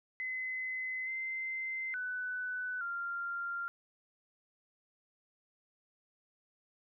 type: tone with pitch steps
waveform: sine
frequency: 2037 / 2074 / 1496 / 1390 Hz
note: C7 / C7 / F#6 / F6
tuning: -47 / -16 / +19 / -9 cents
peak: -35 dBFS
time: 0.2-3.68 s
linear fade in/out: 0 ms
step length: 870 ms
effects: none